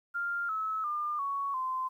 sine tone with pitch steps, 1396.9 / 1295.8 / 1202.1 / 1115.1 / 1034.5 Hz, F6 / E6 / D6 / C#6 / C6, 0 / -30 / +40 / +10 / -20 cents, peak -30 dBFS, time 0.14-1.89 s, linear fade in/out 20 ms, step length 350 ms, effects 11-bit

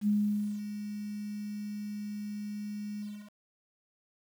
sine tone with ADSR envelope, 207.7 Hz, G#3, in tune, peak -23 dBFS, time 0.01-3.32 s, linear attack 63 ms, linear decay 520 ms, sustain -12 dB, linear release 300 ms, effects 9-bit

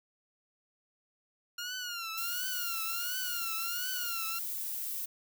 15% pulse tone with vibrato, 1407 Hz, F6, 12 cents sharp, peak -30 dBFS, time 1.58-4.39 s, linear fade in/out 5 ms, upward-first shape triangle, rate 1.4 Hz, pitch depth 130 cents each way
violet noise, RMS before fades -37 dBFS, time 2.17-5.06 s, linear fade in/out 10 ms
effects none

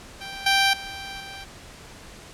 10% pulse tone with level steps, 784 Hz, G5, in tune, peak -26 / -9 / -26 / -29 dBFS, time 0.2-1.45 s, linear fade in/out 20 ms, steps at 0.46 / 0.73 / 1.2 s, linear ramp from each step 5 ms, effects pink hiss -44 dBFS RMS until 2.33 s + low-pass 9000 Hz 12 dB/octave

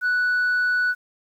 sine tone, 1480 Hz, F#6, in tune, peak -16 dBFS, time 0.01-0.95 s, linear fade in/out 50 ms, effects tanh soft clip ceiling -17 dBFS + 9-bit

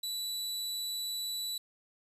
sawtooth tone, 3953 Hz, B7, 1 cent sharp, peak -31 dBFS, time 0.03-1.58 s, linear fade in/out 5 ms, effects resampled to 32000 Hz + 10-bit

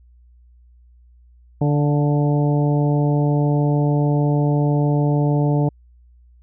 harmonic tone with a mistuned harmonic, 146.4 Hz, D3, 5 cents flat, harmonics 1 / 2 / 3 / 4 / 5 / 6, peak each -16 / -22 / -26 / -28 / -30 / -32 dBFS, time 1.61-5.69 s, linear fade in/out 5 ms, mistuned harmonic 5, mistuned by -20 cents, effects added 60 Hz sine -47 dBFS peak until 6.42 s

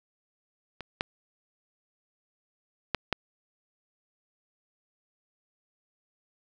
clicks, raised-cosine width 0.3 ms, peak -22 / -11 / -9 / -9 dBFS, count 4, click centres 0.807 / 1.009 / 2.947 / 3.127 s, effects none

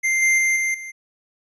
square tone with level steps, 2093 Hz, C7, in tune, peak -18 / -15 / -17 / -20 / -32 dBFS, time 0.03-0.92 s, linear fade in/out 20 ms, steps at 0.22 / 0.38 / 0.56 / 0.74 s, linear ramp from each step 5 ms, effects resampled to 22050 Hz

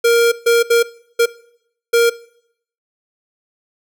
square tone bursts at uneven times, 468 Hz, A#4, 7 cents sharp, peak -10 dBFS, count 5, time 0.04-0.32 / 0.46-0.63 / 0.7-0.83 / 1.19-1.26 / 1.93-2.1 s, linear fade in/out 10 ms, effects noise-tail reverb RT60 0.7 s tail -21 dB re dry

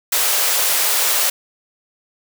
white high-pass noise, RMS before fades -17 dBFS, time 0.12-1.3 s, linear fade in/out 5 ms, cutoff 430 Hz, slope 24 dB/octave, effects none

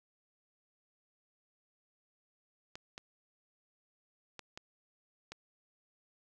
clicks, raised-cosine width 0.2 ms, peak -27 dBFS, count 5, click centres 2.755 / 2.979 / 4.393 / 4.575 / 5.32 s, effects none

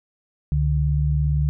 sine tone pair together, 69.29 / 146.83 Hz, C#2 / D3, 0 / 0 cents, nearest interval octave + minor second, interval 1300 cents, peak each -20 dBFS, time 0.52-1.49 s, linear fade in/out 0 ms, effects none

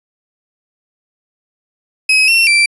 35% pulse tone with pitch steps, 2547 / 2715 / 2345 Hz, D#7 / F7 / D7, +40 / -50 / -3 cents, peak -6 dBFS, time 2.09-2.66 s, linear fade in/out 5 ms, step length 190 ms, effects resampled to 24000 Hz

